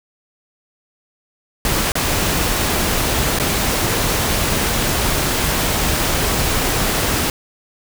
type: noise with dropouts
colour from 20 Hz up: pink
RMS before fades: -18 dBFS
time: 1.65-7.3 s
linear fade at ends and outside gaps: 1 ms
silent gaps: 1.92-1.954 / 3.388-3.398 s
effects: none